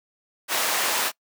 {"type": "high-pass noise", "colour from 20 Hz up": "pink", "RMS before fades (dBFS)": -24, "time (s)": [0.48, 1.12], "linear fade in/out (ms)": 50, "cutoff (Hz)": 670, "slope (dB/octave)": 12, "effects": ["noise-tail reverb RT60 0.1 s tail -23 dB re dry"]}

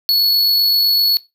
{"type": "tone with amplitude modulation", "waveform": "square", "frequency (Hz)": 4395, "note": "C#8", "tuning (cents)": -16, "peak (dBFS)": -11, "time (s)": [0.09, 1.17], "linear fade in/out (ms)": 0, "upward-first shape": "sine", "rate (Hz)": 47.8, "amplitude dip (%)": 25, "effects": ["noise-tail reverb RT60 0.2 s tail -17 dB re dry"]}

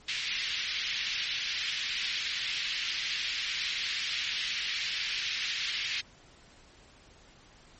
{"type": "band-pass noise", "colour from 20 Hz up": "pink", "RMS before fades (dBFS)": -34, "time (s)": [0.08, 6.01], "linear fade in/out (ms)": 5, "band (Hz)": [2100, 4800], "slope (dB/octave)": 24, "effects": ["pink hiss -57 dBFS RMS until 7.79 s", "MP3 32 kbps"]}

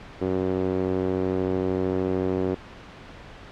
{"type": "tone with band-pass filter", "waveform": "sawtooth", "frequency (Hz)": 93.3, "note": "F#2", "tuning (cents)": 15, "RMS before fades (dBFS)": -25, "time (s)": [0.21, 2.55], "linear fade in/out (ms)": 10, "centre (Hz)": 380, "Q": 2.1, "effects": ["pink hiss -43 dBFS RMS until 3.51 s", "low-pass 3000 Hz 12 dB/octave"]}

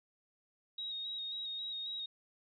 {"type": "tone with vibrato", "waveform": "sine", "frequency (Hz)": 3775, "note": "A#7", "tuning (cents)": 21, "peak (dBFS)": -38, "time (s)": [0.78, 2.06], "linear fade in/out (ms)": 5, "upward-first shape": "square", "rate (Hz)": 3.7, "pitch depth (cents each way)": 25, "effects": []}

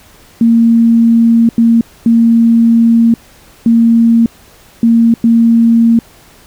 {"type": "tone bursts at uneven times", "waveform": "sine", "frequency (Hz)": 230.5, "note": "A#3", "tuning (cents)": -19, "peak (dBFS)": -4, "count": 6, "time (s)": [[0.41, 1.49], [1.58, 1.81], [2.06, 3.14], [3.66, 4.26], [4.83, 5.14], [5.24, 5.99]], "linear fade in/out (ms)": 2, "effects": ["pink hiss -42 dBFS RMS until 6.46 s"]}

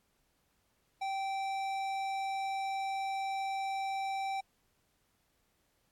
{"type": "tone with tanh clipping", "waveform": "sine", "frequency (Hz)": 778, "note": "G5", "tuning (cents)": -13, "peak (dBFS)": -35, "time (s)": [1.01, 4.41], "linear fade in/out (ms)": 10, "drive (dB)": 15, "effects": ["pink hiss -75 dBFS RMS until 5.91 s", "AAC 64 kbps"]}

